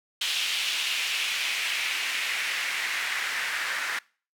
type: noise with band-pass filter sweep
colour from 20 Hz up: white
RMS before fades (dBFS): -29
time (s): 0.21-3.99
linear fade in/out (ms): 5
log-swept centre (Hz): 3100 to 1700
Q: 2.4
effects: noise-tail reverb RT60 0.4 s tail -24 dB re dry